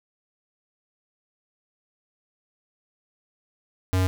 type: tone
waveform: square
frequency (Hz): 92.8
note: F#2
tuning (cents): +6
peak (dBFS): -20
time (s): 3.93-4.07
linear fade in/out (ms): 0
effects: none